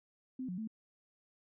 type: tone with pitch steps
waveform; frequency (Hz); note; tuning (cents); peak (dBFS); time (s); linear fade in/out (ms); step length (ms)
sine; 258 / 181 / 220.3; C4 / F#3 / A3; -24 / -38 / +2; -37; 0.39-0.675; 5; 95
effects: none